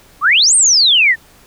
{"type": "exponential two-way sweep", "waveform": "sine", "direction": "up then down", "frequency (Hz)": [1073, 9060, 1758], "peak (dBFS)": -7, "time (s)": [0.21, 1.16], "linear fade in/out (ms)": 50, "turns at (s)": 0.55, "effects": ["pink hiss -46 dBFS RMS until 1.46 s"]}